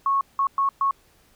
sine tone bursts at uneven times, 1100 Hz, C#6, 14 cents flat, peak -18 dBFS, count 4, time 0.06-0.21 / 0.39-0.47 / 0.58-0.69 / 0.81-0.91 s, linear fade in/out 2 ms, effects pink hiss -59 dBFS RMS until 1.35 s

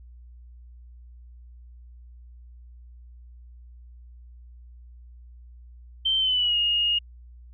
sine tone with pitch glide, 3116 to 2857 Hz, G7 to F7, -11 to +39 cents, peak -20 dBFS, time 6.05-6.99 s, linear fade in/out 10 ms, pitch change -150 cents, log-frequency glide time 6.18-6.57 s, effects added 60 Hz sine -44 dBFS peak until 7.53 s

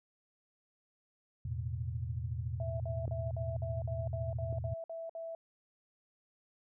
sine chord, E suspended fourth, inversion none, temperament just, 82.41 / 109.88 / 123.61 Hz, E2 / A2 / B2, 0 / -2 / +2 cents, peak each -39 dBFS, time 1.45-4.74 s, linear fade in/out 5 ms
sine tone bursts, 659.3 Hz, E5, in tune, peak -39 dBFS, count 11, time 2.6-5.35 s, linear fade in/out 2 ms, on 200 ms, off 55 ms
clicks, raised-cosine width 2 ms, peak -30 / -34 dBFS, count 2, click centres 3.079 / 4.527 s
effects none

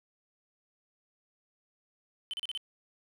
triangle tone bursts, 3060 Hz, G7, 42 cents flat, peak -32 dBFS, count 5, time 2.31-2.575 s, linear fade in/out 0 ms, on 25 ms, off 35 ms, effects none

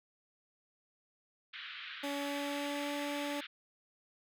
white band-pass noise, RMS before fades -46 dBFS, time 1.53-3.47 s, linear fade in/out 10 ms, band 1300 to 3700 Hz, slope 48 dB/octave
20% pulse tone with pitch glide, 283.4 to 288.4 Hz, C#4 to D4, +38 to -31 cents, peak -31 dBFS, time 2.03-3.41 s, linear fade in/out 10 ms, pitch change +31 cents, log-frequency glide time 2.16-2.91 s
effects none

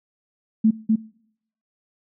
sine tone with echo, 220 Hz, A3, in tune, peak -12 dBFS, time 0.64-0.71 s, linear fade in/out 10 ms, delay 250 ms, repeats 1, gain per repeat -2 dB, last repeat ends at 0.96 s, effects noise-tail reverb RT60 0.7 s tail -23 dB re dry

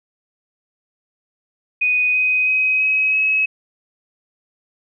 sine tone with pitch steps, 2489 / 2508 / 2527 / 2546 / 2565 Hz, D#7 / D#7 / D#7 / D#7 / E7, 0 / +13 / +26 / +39 / -48 cents, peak -14 dBFS, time 1.81-3.46 s, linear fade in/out 10 ms, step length 330 ms, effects none

